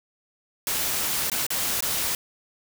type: noise with dropouts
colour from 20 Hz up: white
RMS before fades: -26 dBFS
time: 0.67-2.15 s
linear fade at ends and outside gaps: 1 ms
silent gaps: 1.299-1.317 / 1.466-1.504 / 1.806-1.824 s
effects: none